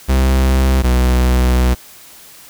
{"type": "tone pair in turn", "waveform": "45% pulse", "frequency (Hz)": [65.41, 62.67], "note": ["C2", "B1"], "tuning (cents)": [0, 26], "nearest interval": "minor second", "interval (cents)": 74, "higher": "first", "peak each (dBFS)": -10, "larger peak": "neither", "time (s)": [[0.08, 0.83], [0.83, 1.75]], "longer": "second", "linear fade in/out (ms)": 20, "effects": ["white hiss -40 dBFS RMS until 2.49 s"]}